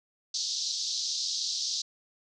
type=band-pass noise; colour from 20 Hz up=pink; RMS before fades=-32 dBFS; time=0.34-1.82 s; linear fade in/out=5 ms; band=3900 to 6200 Hz; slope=48 dB/octave; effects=none